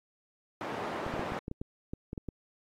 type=band-pass noise; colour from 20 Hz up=white; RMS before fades=-37 dBFS; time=0.61-1.39 s; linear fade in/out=0 ms; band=170 to 960 Hz; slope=12 dB/octave
type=clicks; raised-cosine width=3 ms; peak=-24 dBFS; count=11; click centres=1.065 / 1.139 / 1.194 / 1.321 / 1.481 / 1.514 / 1.615 / 1.935 / 2.131 / 2.178 / 2.287 s
effects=AAC 48 kbps